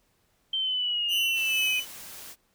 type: exponential sweep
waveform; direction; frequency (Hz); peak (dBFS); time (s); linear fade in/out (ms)
sine; down; 3136 to 2489; -25; 0.53-1.8; 5
type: tone with tremolo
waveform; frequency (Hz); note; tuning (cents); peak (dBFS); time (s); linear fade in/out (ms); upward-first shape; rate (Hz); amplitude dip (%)
40% pulse; 2996; F#7; +21; -25; 1.08-1.86; 50; sine; 2.3; 50
type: noise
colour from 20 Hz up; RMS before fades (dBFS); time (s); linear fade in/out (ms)
white; -43; 1.33-2.36; 50
effects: pink hiss -69 dBFS RMS until 2.54 s